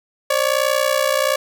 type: ring-modulated tone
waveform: sawtooth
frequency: 566 Hz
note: C#5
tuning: 36 cents sharp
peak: -9 dBFS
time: 0.3-1.36 s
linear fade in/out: 5 ms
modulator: 30.6 Hz
effects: none